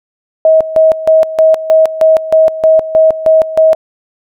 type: tone with tremolo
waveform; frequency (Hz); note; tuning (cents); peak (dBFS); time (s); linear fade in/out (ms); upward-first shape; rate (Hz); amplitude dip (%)
sine; 637; D#5; +41; -3; 0.45-3.75; 2; square; 3.2; 80
effects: none